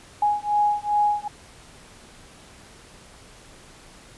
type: beating tone pair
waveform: sine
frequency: 830 / 832.5 Hz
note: G#5 / G#5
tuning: -1 / +4 cents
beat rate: 2.5 Hz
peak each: -22 dBFS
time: 0.22-1.28 s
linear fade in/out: 5 ms
effects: pink hiss -48 dBFS RMS until 4.17 s + resampled to 24000 Hz